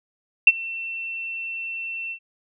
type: tone with ADSR envelope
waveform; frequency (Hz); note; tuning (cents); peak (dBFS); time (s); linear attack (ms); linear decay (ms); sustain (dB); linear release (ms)
sine; 2695; E7; +38; -5; 0.47-2.19; 4; 38; -23; 76
effects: none